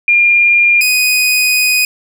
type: tone pair in turn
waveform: sine / sawtooth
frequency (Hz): 2406 / 2492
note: D7 / D#7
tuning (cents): +41 / +2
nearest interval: minor second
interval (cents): 61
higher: second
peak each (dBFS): -6 / -6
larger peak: neither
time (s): 0.08-0.81 / 0.81-1.85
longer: second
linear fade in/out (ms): 2
effects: none